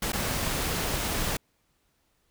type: noise with dropouts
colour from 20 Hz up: pink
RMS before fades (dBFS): -29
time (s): 0.02-1.37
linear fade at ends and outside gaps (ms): 5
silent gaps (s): 0.121-0.131
effects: pink hiss -71 dBFS RMS until 2.3 s